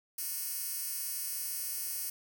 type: tone with high-pass filter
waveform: 10% pulse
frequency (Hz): 362.2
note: F#4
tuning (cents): -37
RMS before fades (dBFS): -37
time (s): 0.18-2.1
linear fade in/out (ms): 5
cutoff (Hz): 9900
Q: 0.78
effects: none